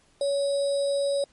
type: tone with sample-and-hold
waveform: sine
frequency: 561 Hz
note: C#5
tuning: 21 cents sharp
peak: -22 dBFS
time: 0.21-1.24 s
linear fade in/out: 2 ms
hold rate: 4410 Hz
effects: pink hiss -62 dBFS RMS until 1.32 s + MP3 48 kbps

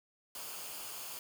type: noise with comb filter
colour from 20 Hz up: white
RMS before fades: -44 dBFS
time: 0.35-1.19 s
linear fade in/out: 2 ms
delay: 0.52 ms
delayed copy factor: -0.5
effects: none

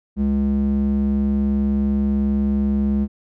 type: tone with band-pass filter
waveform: square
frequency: 69.3 Hz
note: C#2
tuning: in tune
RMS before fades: -19 dBFS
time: 0.16-3.08 s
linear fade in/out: 50 ms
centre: 180 Hz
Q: 4.1
effects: none

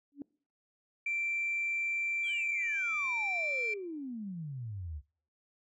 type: tone with exponential growth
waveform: sine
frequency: 284 Hz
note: C#4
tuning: 42 cents sharp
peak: -34 dBFS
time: 0.12-0.22 s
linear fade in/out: 1 ms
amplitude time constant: 20 ms
type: tone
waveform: sine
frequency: 2349 Hz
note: D7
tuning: in tune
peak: -30 dBFS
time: 1.06-3.74 s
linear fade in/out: 5 ms
type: exponential sweep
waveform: sine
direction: down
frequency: 3412 to 69.3 Hz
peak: -37 dBFS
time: 2.23-5.02 s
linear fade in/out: 50 ms
effects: noise-tail reverb RT60 0.5 s tail -24 dB re dry + tanh soft clip ceiling -26 dBFS

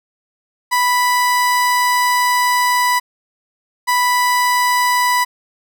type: tone pair in turn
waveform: 30% pulse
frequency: 987.8 / 987.8 Hz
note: B5 / B5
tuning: 0 / 0 cents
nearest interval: unison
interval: 0 cents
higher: neither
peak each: -10 dBFS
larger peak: neither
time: 0.71-3 / 3.87-5.25 s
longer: first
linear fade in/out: 20 ms
effects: none

